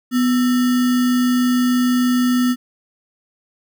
sine tone with sample-and-hold, 248.2 Hz, B3, 9 cents sharp, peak -13 dBFS, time 0.11-2.56 s, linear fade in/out 50 ms, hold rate 1575 Hz, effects none

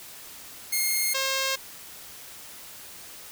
5% pulse tone pair in turn, 2141 / 535.2 Hz, C7 / C5, +39 / +39 cents, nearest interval 2 octaves, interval 2400 cents, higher first, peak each -13 dBFS, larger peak neither, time 0.72-1.14 / 1.14-1.56 s, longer neither, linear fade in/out 10 ms, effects white hiss -44 dBFS RMS until 3.31 s

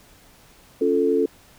sine chord, Db augmented, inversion none, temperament equal, 277.2 / 349.2 / 440 Hz, Db4 / F4 / A4, 0 / 0 / 0 cents, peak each -23 / -23 / -19 dBFS, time 0.81-1.26 s, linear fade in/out 5 ms, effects pink hiss -52 dBFS RMS until 1.58 s

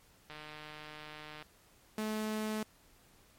click train, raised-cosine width 0.3 ms, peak -31 dBFS, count 172, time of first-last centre 0.3-1.425 s, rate 152 Hz
sawtooth tone, 215.8 Hz, A3, 33 cents flat, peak -30 dBFS, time 1.98-2.63 s, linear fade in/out 2 ms
effects pink hiss -64 dBFS RMS until 3.38 s + MP3 64 kbps

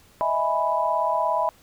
sine chord, E major seventh, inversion third, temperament equal, 622.3 / 659.3 / 830.6 / 987.8 Hz, D#5 / E5 / G#5 / B5, 0 / 0 / 0 / 0 cents, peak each -28 / -26 / -28 / -23 dBFS, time 0.21-1.49 s, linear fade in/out 0 ms, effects pink hiss -55 dBFS RMS until 1.62 s

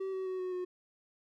triangle tone with pitch steps, 383.5 / 378.2 / 373 / 367.9 / 362.8 Hz, G4 / F#4 / F#4 / F#4 / F#4, -38 / +38 / +14 / -10 / -34 cents, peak -32 dBFS, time 0-0.65 s, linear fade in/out 10 ms, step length 130 ms, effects none

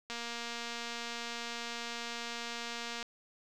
click train, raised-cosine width 0.2 ms, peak -23 dBFS, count 689, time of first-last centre 0.1-3.028 s, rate 235 Hz, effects none

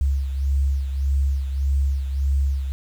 sine beating tone pair, 68.4 / 70.1 Hz, C#2 / C#2, -23 / +20 cents, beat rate 1.7 Hz, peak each -19 / -27 dBFS, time 0.01-2.72 s, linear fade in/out 0 ms, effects 8-bit

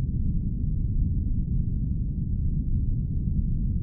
pink low-pass noise, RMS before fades -25 dBFS, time 0-3.82 s, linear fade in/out 0 ms, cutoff 190 Hz, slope 24 dB/octave, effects none

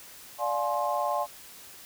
sine chord, D half-diminished seventh, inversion none, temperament just, 587.3 / 704.8 / 845.8 / 1057.2 Hz, D5 / F5 / Ab5 / C6, 0 / +16 / +31 / +18 cents, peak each -31 dBFS, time 0.38-1.27 s, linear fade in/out 50 ms, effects white hiss -48 dBFS RMS until 1.85 s

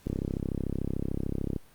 click train, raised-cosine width 3 ms, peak -17 dBFS, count 51, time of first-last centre 0.07-1.563 s, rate 33.5 Hz, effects pink hiss -59 dBFS RMS until 1.74 s + Opus 48 kbps

